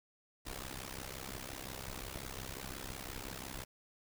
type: noise with amplitude modulation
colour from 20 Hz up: pink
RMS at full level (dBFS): -41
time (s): 0.45-3.65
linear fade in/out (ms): 20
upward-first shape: sine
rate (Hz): 65.7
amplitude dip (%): 90
effects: none